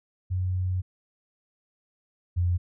sine tone pair in turn, 91.9 / 88.3 Hz, F#2 / F2, -11 / +20 cents, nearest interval minor second, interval 69 cents, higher first, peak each -24 / -21 dBFS, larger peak second, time 0.3-0.82 / 2.36-2.58 s, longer first, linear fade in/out 20 ms, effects none

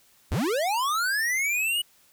square linear sweep, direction up, 43.65 to 2956 Hz, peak -24 dBFS, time 0.31-1.82 s, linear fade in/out 10 ms, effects white hiss -60 dBFS RMS until 2.12 s

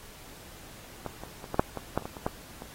clicks, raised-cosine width 1 ms, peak -19 / -25 / -27 / -17 / -6 / -20 / -11 / -29 / -22 / -26 / -14 / -27 dBFS, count 12, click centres 1.063 / 1.236 / 1.442 / 1.544 / 1.595 / 1.773 / 1.976 / 2.023 / 2.055 / 2.168 / 2.265 / 2.621 s, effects pink hiss -49 dBFS RMS until 2.74 s + AAC 48 kbps

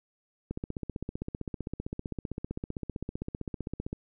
click train, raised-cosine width 3 ms, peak -21 dBFS, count 54, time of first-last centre 0.51-3.929 s, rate 15.5 Hz, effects none

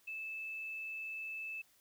sine tone with quantisation, 2625 Hz, E7, 8 cents flat, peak -40 dBFS, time 0.07-1.62 s, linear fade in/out 10 ms, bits 11, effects white hiss -69 dBFS RMS until 1.8 s

